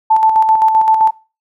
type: tone with tremolo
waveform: sine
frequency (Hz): 880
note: A5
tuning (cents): 0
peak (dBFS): -6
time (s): 0.1-1.11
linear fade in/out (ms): 10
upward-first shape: square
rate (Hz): 7.7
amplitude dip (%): 45
effects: noise-tail reverb RT60 0.3 s tail -20 dB re dry